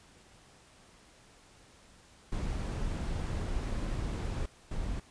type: noise bursts at uneven times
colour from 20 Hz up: brown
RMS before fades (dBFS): -34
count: 2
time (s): 2.32-4.46 / 4.71-5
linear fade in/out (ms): 5
effects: pink hiss -59 dBFS RMS until 5.1 s + resampled to 22050 Hz